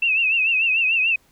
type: tone with vibrato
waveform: sine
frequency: 2637 Hz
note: E7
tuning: in tune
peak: -16 dBFS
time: 0.02-1.16 s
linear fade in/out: 5 ms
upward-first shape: triangle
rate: 6.8 Hz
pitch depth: 110 cents each way
effects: pink hiss -59 dBFS RMS until 1.31 s